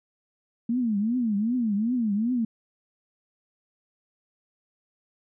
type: tone with vibrato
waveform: sine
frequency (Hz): 225.1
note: A3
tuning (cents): +40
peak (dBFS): -22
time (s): 0.69-2.45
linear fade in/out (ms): 5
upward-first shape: triangle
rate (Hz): 2.6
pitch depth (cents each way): 240
effects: none